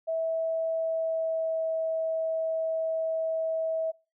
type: tone with pitch glide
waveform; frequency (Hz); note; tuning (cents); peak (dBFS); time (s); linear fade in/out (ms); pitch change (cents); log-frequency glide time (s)
sine; 651 to 646.1; E5 to E5; -22 to -35; -26; 0.07-3.92; 20; -13; 0.71-1.67
effects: noise-tail reverb RT60 0.3 s tail -24 dB re dry